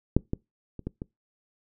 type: clicks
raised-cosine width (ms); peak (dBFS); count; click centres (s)
3; -6 / -14 / -25 / -18 / -21; 5; 0.166 / 0.334 / 0.793 / 0.87 / 1.019
effects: noise-tail reverb RT60 0.2 s tail -24 dB re dry